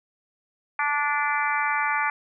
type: harmonic tone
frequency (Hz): 291.7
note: D4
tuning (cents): -12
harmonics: 3 / 4 / 5 / 6 / 7 / 8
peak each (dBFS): -27 / -28 / -29 / -30 / -30 / -31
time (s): 0.79-2.1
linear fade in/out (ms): 2
effects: none